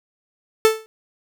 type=tone with exponential decay; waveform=45% pulse; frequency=440 Hz; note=A4; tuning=in tune; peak=-8 dBFS; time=0.65-0.86 s; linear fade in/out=0 ms; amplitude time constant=45 ms; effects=none